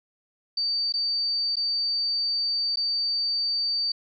sine tone with dropouts, 4610 Hz, D8, 33 cents flat, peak -23 dBFS, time 0.57-3.92 s, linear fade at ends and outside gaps 5 ms, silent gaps 0.924-0.938 / 1.557-1.567 / 2.759-2.77 s, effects none

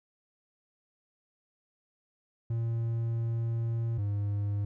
triangle tone pair in turn, 115.3 / 101.96 Hz, A#2 / G#2, -19 / -31 cents, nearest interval major second, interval 212 cents, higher first, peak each -26 dBFS, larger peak neither, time 2.5-3.98 / 3.98-4.65 s, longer first, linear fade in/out 5 ms, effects none

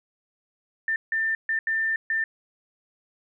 sine tone bursts at uneven times, 1791 Hz, A6, 30 cents sharp, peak -22 dBFS, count 5, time 0.88-0.96 / 1.12-1.35 / 1.49-1.59 / 1.67-1.96 / 2.1-2.24 s, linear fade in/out 2 ms, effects none

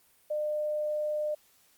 sine tone, 603 Hz, D5, 46 cents sharp, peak -28 dBFS, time 0.3-1.35 s, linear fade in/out 10 ms, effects white hiss -64 dBFS RMS until 1.77 s + Opus 32 kbps

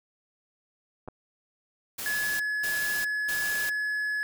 clicks, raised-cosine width 1 ms, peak -29 / -24 dBFS, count 2, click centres 1.077 / 1.085 s
white noise bursts, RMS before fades -35 dBFS, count 3, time 1.98-3.7 s, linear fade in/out 10 ms, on 420 ms, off 230 ms
triangle tone, 1700 Hz, G#6, 40 cents sharp, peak -25 dBFS, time 2.06-4.23 s, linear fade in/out 0 ms
effects none

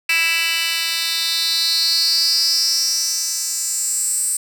10% pulse tone with high-pass filter sweep, 330.1 Hz, E4, 2 cents sharp, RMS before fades -19 dBFS, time 0.09-4.37 s, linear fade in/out 5 ms, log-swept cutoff 2600 to 8500 Hz, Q 6.7, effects none

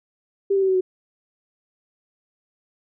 sine tone with pitch steps, 395.2 / 388.9 / 382.6 / 376.5 / 370.4 Hz, G4 / G4 / G4 / F#4 / F#4, +14 / -14 / -42 / +30 / +2 cents, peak -16 dBFS, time 0.5-0.81 s, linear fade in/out 10 ms, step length 62 ms, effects none

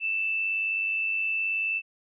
sine tone with amplitude modulation, 2652 Hz, E7, 10 cents sharp, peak -23 dBFS, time 0-1.82 s, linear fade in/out 50 ms, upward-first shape sine, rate 99 Hz, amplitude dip 40%, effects none

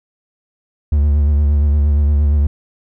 triangle tone with vibrato, 73 Hz, D2, 10 cents flat, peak -8 dBFS, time 0.92-2.47 s, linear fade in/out 5 ms, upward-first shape triangle, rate 8.6 Hz, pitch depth 59 cents each way, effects none

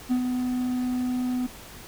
triangle tone with ADSR envelope, 250.6 Hz, B3, 25 cents sharp, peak -17 dBFS, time 0.09-1.47 s, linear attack 27 ms, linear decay 84 ms, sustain -5 dB, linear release 11 ms, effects pink hiss -44 dBFS RMS until 1.87 s

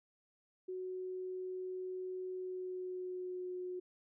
sine tone with pitch glide, 370 to 363.4 Hz, F#4 to F#4, 0 to -31 cents, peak -39 dBFS, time 0.68-3.8 s, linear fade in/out 10 ms, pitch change -31 cents, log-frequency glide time 2.31-3.54 s, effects none

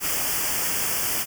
white band-stop noise, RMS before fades -25 dBFS, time 0-1.26 s, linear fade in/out 50 ms, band 3300 to 4700 Hz, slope 96 dB/octave, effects none

